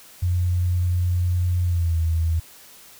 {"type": "tone with pitch glide", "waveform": "sine", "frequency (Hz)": [89, 81.61], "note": ["F2", "E2"], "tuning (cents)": [33, -17], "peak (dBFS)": -18, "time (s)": [0.22, 2.4], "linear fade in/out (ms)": 10, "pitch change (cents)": -150, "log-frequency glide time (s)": [1.63, 1.99], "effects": ["white hiss -47 dBFS RMS until 2.99 s"]}